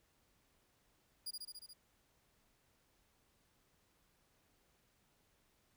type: tone with echo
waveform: sawtooth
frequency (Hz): 4855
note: D#8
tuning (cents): -43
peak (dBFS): -38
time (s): 1.26-1.31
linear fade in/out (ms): 10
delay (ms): 71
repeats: 6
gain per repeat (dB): -2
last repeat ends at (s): 1.736
effects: pink hiss -75 dBFS RMS until 5.76 s